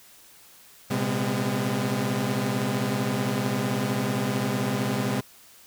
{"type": "tone cluster", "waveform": "sawtooth", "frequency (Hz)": [115.7, 131.3, 203.5, 251.5], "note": ["A#2", "C3", "G#3", "B3"], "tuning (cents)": [-13, 6, -35, 32], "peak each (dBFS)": [-30, -25, -24, -27], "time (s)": [0.9, 5.21], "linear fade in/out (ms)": 10, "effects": ["white hiss -52 dBFS RMS until 5.66 s"]}